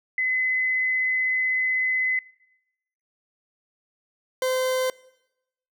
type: tone pair in turn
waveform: sine / 40% pulse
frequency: 2029 / 515.2 Hz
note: B6 / C5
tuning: +46 / -27 cents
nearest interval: 2 octaves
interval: 2373 cents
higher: first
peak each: -21 dBFS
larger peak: neither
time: 0.18-2.19 / 4.42-4.9 s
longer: first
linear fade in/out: 2 ms
effects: noise-tail reverb RT60 0.9 s tail -22 dB re dry